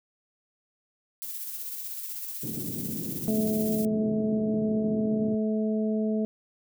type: noise with tremolo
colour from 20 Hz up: violet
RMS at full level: -35 dBFS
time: 1.22-3.85 s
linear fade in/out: 0 ms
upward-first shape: square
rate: 16 Hz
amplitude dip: 30%
type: band-pass noise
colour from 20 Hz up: white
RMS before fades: -36 dBFS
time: 2.43-5.35 s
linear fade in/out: 2 ms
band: 120 to 300 Hz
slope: 24 dB/octave
type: harmonic tone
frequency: 216.4 Hz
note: A3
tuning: 29 cents flat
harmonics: 1 / 2 / 3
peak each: -25 / -31 / -35 dBFS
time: 3.28-6.25 s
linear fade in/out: 0 ms
effects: none